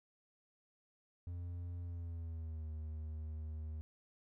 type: tone with pitch glide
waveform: triangle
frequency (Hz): 87.3 to 77.78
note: F2 to D#2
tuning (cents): 0 to 0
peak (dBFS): -39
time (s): 1.27-3.81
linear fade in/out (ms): 0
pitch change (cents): -200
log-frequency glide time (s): 1.82-2.7
effects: none